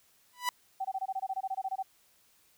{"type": "tone with exponential growth", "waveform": "sawtooth", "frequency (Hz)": 987.8, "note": "B5", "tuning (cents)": 0, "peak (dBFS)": -21, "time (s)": [0.33, 0.49], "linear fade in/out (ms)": 1, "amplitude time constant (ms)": 33}
{"type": "tone bursts", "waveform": "sine", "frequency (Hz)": 768, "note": "G5", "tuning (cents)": -36, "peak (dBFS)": -30, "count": 15, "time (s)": [0.8, 1.828], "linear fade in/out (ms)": 10, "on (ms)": 48, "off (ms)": 22}
{"effects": ["white hiss -66 dBFS RMS until 2.57 s"]}